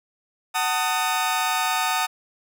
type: chord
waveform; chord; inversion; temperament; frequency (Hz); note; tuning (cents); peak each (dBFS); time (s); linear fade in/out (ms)
sawtooth; D# diminished; first; just; 746.7 / 896 / 1244.5; F#5 / A5 / D#6; +16 / +31 / 0; -22; 0.54-2.07; 20
effects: none